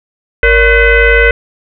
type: tone with frequency modulation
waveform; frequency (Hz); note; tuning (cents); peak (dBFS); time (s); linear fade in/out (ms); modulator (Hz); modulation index
sine; 987.8; B5; 0; -4; 0.43-1.31; 2; 520; 2.5
effects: none